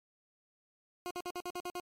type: tone bursts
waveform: 20% pulse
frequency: 356.5 Hz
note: F4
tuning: 36 cents sharp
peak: -32 dBFS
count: 8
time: 1.06-1.799 s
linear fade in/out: 0 ms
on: 46 ms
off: 53 ms
effects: MP3 64 kbps